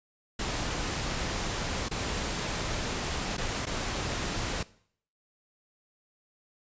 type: noise with dropouts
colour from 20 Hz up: pink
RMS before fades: -32 dBFS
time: 0.39-4.63 s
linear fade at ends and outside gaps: 5 ms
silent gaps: 1.886-1.911 / 3.369-3.379 / 3.656-3.667 s
effects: noise-tail reverb RT60 0.6 s tail -20 dB re dry + resampled to 16000 Hz